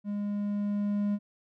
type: tone with level ramp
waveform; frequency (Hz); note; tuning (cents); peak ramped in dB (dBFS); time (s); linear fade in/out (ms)
triangle; 204.9; G#3; -23; -28 to -23; 0.04-1.19; 50
effects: none